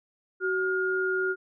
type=tone pair together; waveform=sine; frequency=375.6 / 1421 Hz; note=F#4 / F6; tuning=+26 / +30 cents; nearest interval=octave + major seventh; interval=2304 cents; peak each=-27 dBFS; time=0.4-1.36 s; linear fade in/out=50 ms; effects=none